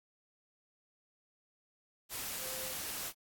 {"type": "tone in noise", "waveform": "sine", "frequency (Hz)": 520, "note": "C5", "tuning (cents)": -11, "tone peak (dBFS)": -48, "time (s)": [2.38, 2.75], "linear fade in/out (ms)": 50, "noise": "white", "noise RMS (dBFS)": -40, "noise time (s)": [2.09, 3.13], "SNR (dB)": -11, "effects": ["AAC 64 kbps"]}